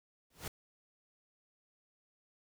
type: noise with exponential growth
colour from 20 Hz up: pink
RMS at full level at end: -37 dBFS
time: 0.3-0.48 s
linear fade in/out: 5 ms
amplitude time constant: 38 ms
effects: none